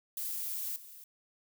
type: noise with level steps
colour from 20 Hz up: violet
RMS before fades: -37 / -51 dBFS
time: 0.17-1.04 s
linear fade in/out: 2 ms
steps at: 0.76 s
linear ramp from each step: 2 ms
effects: none